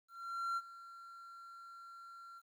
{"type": "tone with ADSR envelope", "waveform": "triangle", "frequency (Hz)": 1369, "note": "F6", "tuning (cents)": -35, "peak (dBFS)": -32, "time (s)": [0.08, 2.42], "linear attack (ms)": 490, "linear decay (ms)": 40, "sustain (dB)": -17, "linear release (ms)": 45, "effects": ["12-bit"]}